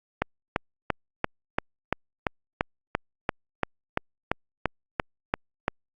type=click train; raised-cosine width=0.5 ms; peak=-7 dBFS; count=17; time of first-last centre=0.22-5.681 s; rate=2.93 Hz; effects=Opus 48 kbps